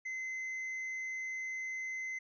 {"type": "tone with tanh clipping", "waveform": "sine", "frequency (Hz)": 2055, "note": "C7", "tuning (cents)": -32, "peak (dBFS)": -38, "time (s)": [0.05, 2.19], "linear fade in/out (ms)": 10, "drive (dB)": 5, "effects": ["resampled to 16000 Hz"]}